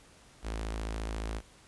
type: tone with notch filter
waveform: sawtooth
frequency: 54.4 Hz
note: A1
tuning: 19 cents flat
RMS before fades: -36 dBFS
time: 0.42-1.42 s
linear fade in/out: 50 ms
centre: 130 Hz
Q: 0.91
effects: pink hiss -58 dBFS RMS until 1.67 s + resampled to 24000 Hz